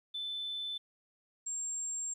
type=tone pair in turn; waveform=sine; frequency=3520 / 7446 Hz; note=A7 / A#8; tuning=0 / -3 cents; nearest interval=octave + minor second; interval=1297 cents; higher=second; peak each=-35 / -34 dBFS; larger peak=second; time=0.14-0.78 / 1.46-2.14 s; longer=second; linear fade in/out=10 ms; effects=tanh soft clip ceiling -30 dBFS + 12-bit